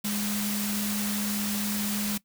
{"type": "tone in noise", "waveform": "sine", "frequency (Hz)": 206.5, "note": "G#3", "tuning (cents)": -10, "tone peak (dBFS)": -29, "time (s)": [0.04, 2.18], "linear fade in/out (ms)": 10, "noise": "white", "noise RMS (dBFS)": -32, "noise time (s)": [0.04, 2.18], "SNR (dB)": 0, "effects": ["noise-tail reverb RT60 0.1 s tail -20 dB re dry"]}